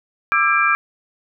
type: tone cluster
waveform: sine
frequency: 1182 / 1333 / 1619 / 2362 Hz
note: D6 / E6 / G#6 / D7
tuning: +11 / +19 / -45 / +9 cents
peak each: -19 dBFS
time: 0.32-0.75 s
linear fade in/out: 0 ms
effects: none